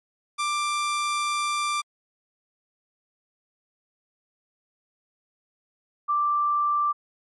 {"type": "tone pair in turn", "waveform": ["sawtooth", "sine"], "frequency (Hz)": [1181, 1176], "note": ["D6", "D6"], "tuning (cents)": [9, 2], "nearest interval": "unison", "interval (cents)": 7, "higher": "first", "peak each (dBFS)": [-20, -20], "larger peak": "neither", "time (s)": [[0.38, 1.82], [6.08, 6.93]], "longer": "first", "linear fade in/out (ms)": 20, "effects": ["MP3 48 kbps"]}